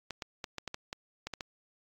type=clicks; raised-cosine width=0.2 ms; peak=-20 dBFS; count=10; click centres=0.107 / 0.222 / 0.442 / 0.583 / 0.677 / 0.744 / 0.929 / 1.27 / 1.337 / 1.408 s; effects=AAC 64 kbps